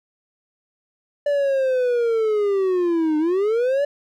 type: linear two-way sweep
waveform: triangle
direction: down then up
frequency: 583 to 301.3 to 583 Hz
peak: -15 dBFS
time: 1.26-3.85 s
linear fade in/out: 5 ms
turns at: 3.18 s
effects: none